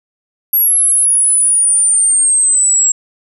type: exponential sweep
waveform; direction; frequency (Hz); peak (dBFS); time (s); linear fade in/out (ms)
sine; down; 11540 to 7570; -8; 0.53-2.92; 5
effects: none